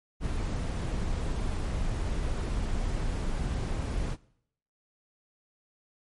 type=noise; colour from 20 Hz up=brown; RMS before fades=-30 dBFS; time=0.2-4.17 s; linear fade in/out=50 ms; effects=noise-tail reverb RT60 0.7 s tail -21 dB re dry + MP3 48 kbps